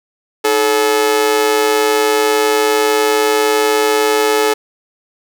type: tone with amplitude modulation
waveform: sawtooth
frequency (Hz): 430.9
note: A4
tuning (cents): -36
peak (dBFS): -4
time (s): 0.44-4.54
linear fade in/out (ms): 10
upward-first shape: sine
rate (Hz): 120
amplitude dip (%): 70
effects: none